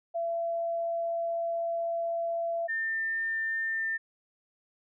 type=tone pair in turn; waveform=sine; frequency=674 / 1799.4 Hz; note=E5 / A6; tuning=+38 / +38 cents; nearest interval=octave + perfect fourth; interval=1700 cents; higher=second; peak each=-28 dBFS; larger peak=neither; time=0.14-2.68 / 2.68-3.98 s; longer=first; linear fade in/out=20 ms; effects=none